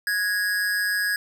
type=tone with amplitude modulation; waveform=square; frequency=1661.2 Hz; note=G#6; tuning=in tune; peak=-20 dBFS; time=0.07-1.16 s; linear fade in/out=2 ms; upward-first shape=sine; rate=194 Hz; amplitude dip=55%; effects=none